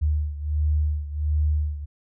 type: beating tone pair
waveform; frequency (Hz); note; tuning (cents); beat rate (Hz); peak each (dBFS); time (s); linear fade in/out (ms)
sine; 75 / 76.4; D2 / D#2; +37 / -31; 1.4; -22 / -26; 0.01-1.86; 20
effects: none